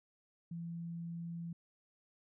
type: tone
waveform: sine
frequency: 168.8 Hz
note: E3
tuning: 41 cents sharp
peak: -40 dBFS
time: 0.51-1.53 s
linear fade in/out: 5 ms
effects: none